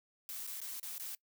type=noise with dropouts; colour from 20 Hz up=blue; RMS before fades=-43 dBFS; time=0.29-1.15 s; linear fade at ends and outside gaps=1 ms; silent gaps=0.468-0.474 / 0.603-0.615 / 0.798-0.829 / 0.981-0.997 s; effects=noise-tail reverb RT60 0.1 s tail -22 dB re dry